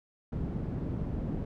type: low-pass noise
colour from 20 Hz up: white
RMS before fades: -34 dBFS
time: 0.32-1.45 s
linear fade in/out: 5 ms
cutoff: 200 Hz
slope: 12 dB/octave
effects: none